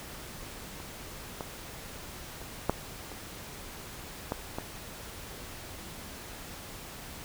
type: clicks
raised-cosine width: 1 ms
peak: -29 / -20 / -29 / -10 / -27 / -16 / -19 dBFS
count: 7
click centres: 0.802 / 1.408 / 2.416 / 2.696 / 3.117 / 4.321 / 4.585 s
effects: pink hiss -44 dBFS RMS until 7.24 s